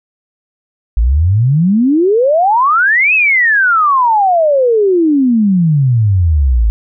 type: exponential two-way sweep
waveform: sine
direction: up then down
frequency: 52 to 2637 to 52 Hz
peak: -7 dBFS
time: 0.97-6.7 s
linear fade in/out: 0 ms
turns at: 3.14 s
effects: none